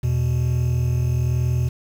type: tone pair together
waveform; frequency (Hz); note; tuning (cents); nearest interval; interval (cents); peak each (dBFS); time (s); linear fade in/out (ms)
triangle; 82.41 / 123.48; E2 / B2; 0 / 0; perfect fifth; 700; -21 / -17; 0.03-1.69; 10
effects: 7-bit